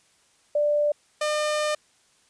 sine / sawtooth tone pair in turn, 590 / 604.1 Hz, D5 / D5, +8 / +49 cents, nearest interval unison, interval 41 cents, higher second, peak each -19 dBFS, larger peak neither, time 0.55-0.92 / 1.21-1.75 s, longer second, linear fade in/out 5 ms, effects white hiss -62 dBFS RMS until 2.29 s + resampled to 22050 Hz

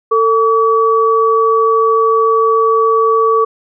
sine tone pair together, 448.3 / 1140.8 Hz, A4 / C#6, +32 / +49 cents, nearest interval octave + major third, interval 1617 cents, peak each -11 dBFS, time 0.11-3.45 s, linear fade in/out 10 ms, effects none

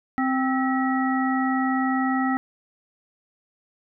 harmonic tone with a mistuned harmonic, 261.6 Hz, C4, in tune, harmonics 1 / 3 / 5 / 7, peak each -22 / -27 / -29 / -30 dBFS, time 0.18-2.37 s, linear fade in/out 0 ms, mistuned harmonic 7, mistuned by +83 cents, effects none

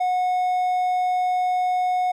triangle tone, 730 Hz, F#5, 24 cents flat, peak -17 dBFS, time 0-2.12 s, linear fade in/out 10 ms, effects none

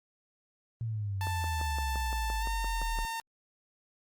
sine exponential sweep, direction down, 116.54 to 37.18 Hz, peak -31 dBFS, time 0.81-3.05 s, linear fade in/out 0 ms
sawtooth tone with pitch glide, 883 to 909.9 Hz, A5 to A#5, +6 to -42 cents, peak -30 dBFS, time 1.21-3.2 s, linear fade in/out 0 ms, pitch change +52 cents, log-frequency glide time 2.4-2.45 s
click train, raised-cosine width 1 ms, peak -27 dBFS, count 11, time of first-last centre 1.27-2.988 s, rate 5.82 Hz
effects Opus 32 kbps

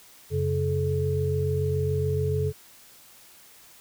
sine tone cluster, 91 / 138 / 429.4 Hz, F#2 / C#3 / A4, -28 / -7 / -42 cents, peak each -27 dBFS, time 0.3-2.53 s, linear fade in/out 50 ms, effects white hiss -52 dBFS RMS until 3.8 s

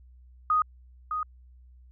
sine tone with echo, 1244.5 Hz, D#6, in tune, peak -20 dBFS, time 0.5-0.62 s, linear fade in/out 2 ms, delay 610 ms, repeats 1, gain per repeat -7 dB, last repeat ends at 1.23 s, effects added 62 Hz sine -50 dBFS peak until 1.91 s

